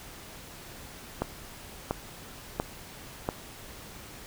click train, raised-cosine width 1 ms, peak -13 dBFS, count 4, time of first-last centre 1.22-3.289 s, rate 1.45 Hz, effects pink hiss -46 dBFS RMS until 4.26 s

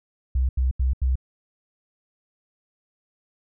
sine tone bursts, 64.3 Hz, C2, 30 cents flat, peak -18 dBFS, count 4, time 0.35-1.156 s, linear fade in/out 5 ms, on 140 ms, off 82 ms, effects none

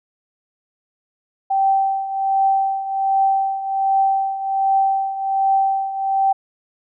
sine tone with tremolo, 778 Hz, G5, 13 cents flat, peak -12 dBFS, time 1.5-6.33 s, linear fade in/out 10 ms, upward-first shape triangle, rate 1.3 Hz, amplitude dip 75%, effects none

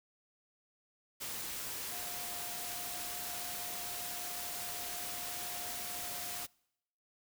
sine tone in noise, 710 Hz, F5, 28 cents sharp, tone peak -49 dBFS, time 1.91-6.45 s, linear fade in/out 20 ms, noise white, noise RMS -41 dBFS, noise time 1.2-6.47 s, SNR -11 dB, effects noise-tail reverb RT60 0.8 s tail -26 dB re dry

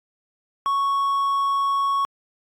triangle tone, 1108.7 Hz, C#6, in tune, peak -17 dBFS, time 0.66-2.05 s, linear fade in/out 0 ms, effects AAC 64 kbps

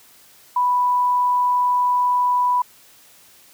sine tone, 987.8 Hz, B5, in tune, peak -15 dBFS, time 0.56-2.62 s, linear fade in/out 5 ms, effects white hiss -50 dBFS RMS until 3.53 s + high-pass 60 Hz 12 dB/octave

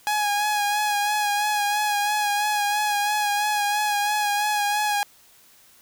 sawtooth tone with vibrato, 830.6 Hz, G#5, in tune, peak -17 dBFS, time 0.07-5.03 s, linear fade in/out 0 ms, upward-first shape sine, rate 3 Hz, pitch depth 30 cents each way, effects white hiss -54 dBFS RMS until 5.81 s

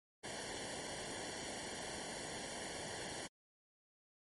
pink noise with comb filter, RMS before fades -45 dBFS, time 0.23-3.28 s, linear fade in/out 20 ms, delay 0.79 ms, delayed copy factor -0.9, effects MP3 48 kbps

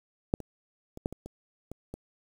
clicks, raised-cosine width 2 ms, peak -11 / -27 / -28 / -15 / -26 / -28 / -26 / -25 dBFS, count 8, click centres 0.339 / 0.403 / 0.974 / 1.059 / 1.126 / 1.26 / 1.716 / 1.94 s, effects 8-bit

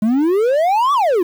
triangle exponential two-way sweep, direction up then down, 206.4 to 1180 to 328.1 Hz, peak -10 dBFS, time 0.02-1.23 s, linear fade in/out 5 ms, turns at 0.93 s, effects 7-bit

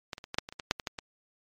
clicks, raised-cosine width 0.2 ms, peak -17 / -25 / -25 / -17 / -7 / -23 / -26 / -19 / -7 / -19 / -15 / -19 dBFS, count 12, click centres 0.132 / 0.181 / 0.241 / 0.344 / 0.385 / 0.489 / 0.525 / 0.598 / 0.711 / 0.798 / 0.872 / 0.988 s, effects MP3 64 kbps

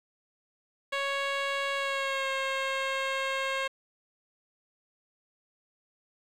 10% pulse tone with pitch glide, 554.4 to 536.8 Hz, C#5 to C5, 0 to +44 cents, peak -20 dBFS, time 0.92-3.68 s, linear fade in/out 10 ms, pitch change -56 cents, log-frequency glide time 1.75-2.29 s, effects low-pass 5000 Hz 12 dB/octave + 9-bit

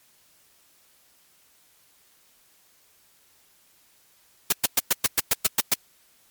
white noise bursts, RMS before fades -19 dBFS, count 10, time 4.5-5.74 s, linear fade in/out 5 ms, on 25 ms, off 110 ms, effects white hiss -60 dBFS RMS until 6.3 s + MP3 96 kbps

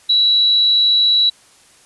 sine tone with amplitude modulation, 3918 Hz, B7, 15 cents flat, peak -9 dBFS, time 0.09-1.3 s, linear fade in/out 10 ms, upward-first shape sine, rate 212 Hz, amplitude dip 25%, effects white hiss -49 dBFS RMS until 1.85 s + resampled to 24000 Hz

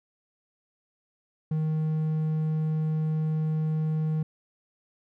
triangle tone, 156.4 Hz, D#3, 9 cents sharp, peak -22 dBFS, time 1.51-4.23 s, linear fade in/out 5 ms, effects none

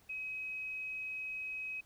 sine tone, 2540 Hz, D#7, 35 cents sharp, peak -38 dBFS, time 0.09-1.81 s, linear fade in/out 10 ms, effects pink hiss -66 dBFS RMS until 1.85 s

